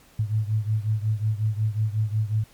sine beating tone pair, 106.5 / 112 Hz, G#2 / A2, +44 / +31 cents, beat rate 5.5 Hz, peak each -23 / -26 dBFS, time 0.19-2.44 s, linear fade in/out 5 ms, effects pink hiss -55 dBFS RMS until 2.53 s + MP3 96 kbps

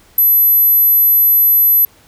sine tone, 12000 Hz, F#9, 23 cents sharp, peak -7 dBFS, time 0.18-1.85 s, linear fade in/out 2 ms, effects pink hiss -48 dBFS RMS until 2.07 s

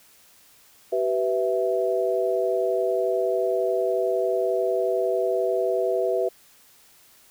sine chord, E minor, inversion first, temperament equal with one note detuned, 382.8 / 493.9 / 659.3 Hz, G4 / B4 / E5, -41 / 0 / 0 cents, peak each -25 dBFS, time 0.92-6.29 s, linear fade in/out 10 ms, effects white hiss -55 dBFS RMS until 7.3 s

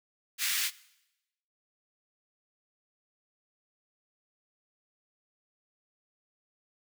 pink high-pass noise, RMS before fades -30 dBFS, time 0.38-0.71 s, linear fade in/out 50 ms, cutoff 1800 Hz, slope 24 dB/octave, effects noise-tail reverb RT60 0.9 s tail -20 dB re dry

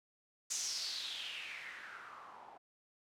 blue noise with low-pass filter sweep, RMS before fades -44 dBFS, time 0.5-2.58 s, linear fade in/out 10 ms, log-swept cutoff 6800 to 770 Hz, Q 4.4, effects none

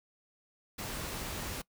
pink noise, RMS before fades -39 dBFS, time 0.78-1.62 s, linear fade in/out 10 ms, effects noise-tail reverb RT60 0.1 s tail -22 dB re dry

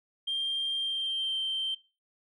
sine tone with pitch glide, 3186 to 3129 Hz, G7 to G7, +27 to -4 cents, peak -27 dBFS, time 0.27-1.75 s, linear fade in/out 10 ms, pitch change -31 cents, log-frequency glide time 0.77-1.38 s, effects noise-tail reverb RT60 0.3 s tail -21 dB re dry + tanh soft clip ceiling -25 dBFS

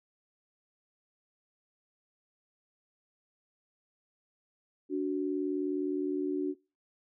sine tone pair together, 290.4 / 370 Hz, D4 / F#4, -19 / 0 cents, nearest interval major third, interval 419 cents, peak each -31 / -32 dBFS, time 4.89-6.55 s, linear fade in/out 50 ms, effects noise-tail reverb RT60 0.3 s tail -23 dB re dry

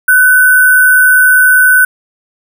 sine tone with sample-and-hold, 1500 Hz, F#6, 23 cents sharp, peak -3 dBFS, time 0.08-1.85 s, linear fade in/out 5 ms, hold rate 11025 Hz, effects none

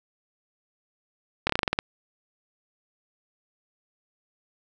slowing click train, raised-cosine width 0.3 ms, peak -6 dBFS, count 9, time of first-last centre 1.47-1.789 s, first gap 25 ms, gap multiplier 1.13, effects none

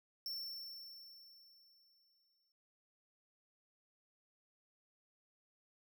square tone with exponential decay, 5410 Hz, E8, 44 cents sharp, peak -40 dBFS, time 0.26-2.52 s, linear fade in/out 1 ms, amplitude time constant 490 ms, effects none

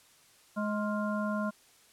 harmonic tone with a mistuned harmonic, 210 Hz, G#3, 19 cents sharp, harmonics 1 / 3 / 5 / 7, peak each -31 / -36 / -38 / -39 dBFS, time 0.56-1.51 s, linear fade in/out 20 ms, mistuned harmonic 7, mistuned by -85 cents, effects white hiss -61 dBFS RMS until 1.92 s + low-pass 11000 Hz 12 dB/octave

